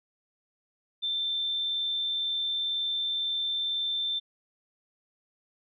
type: tone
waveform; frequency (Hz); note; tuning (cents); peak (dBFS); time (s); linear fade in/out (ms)
sine; 3559; A7; +19; -27; 1.02-4.2; 20
effects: none